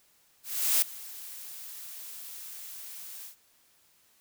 blue noise with ADSR envelope, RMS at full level -23 dBFS, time 0.43-3.36 s, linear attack 390 ms, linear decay 5 ms, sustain -20 dB, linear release 110 ms, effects white hiss -65 dBFS RMS until 4.2 s

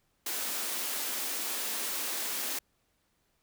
white high-pass noise, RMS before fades -34 dBFS, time 0.26-2.59 s, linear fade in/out 5 ms, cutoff 210 Hz, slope 96 dB/octave, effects pink hiss -74 dBFS RMS until 3.42 s

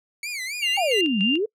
sawtooth tone with vibrato, 2217 Hz, C#7, in tune, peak -25 dBFS, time 0.23-1.01 s, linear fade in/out 2 ms, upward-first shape sine, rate 3.7 Hz, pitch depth 180 cents each way
sine tone with tremolo, 2794 Hz, F7, in tune, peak -20 dBFS, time 0.62-1.38 s, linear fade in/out 10 ms, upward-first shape square, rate 3.4 Hz, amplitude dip 60%
sine exponential two-way sweep, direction down then up, 830.6 to 185 to 461.4 Hz, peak -20 dBFS, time 0.77-1.46 s, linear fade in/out 10 ms, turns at 1.21 s
effects noise-tail reverb RT60 0.1 s tail -26 dB re dry + low-pass 12000 Hz 12 dB/octave

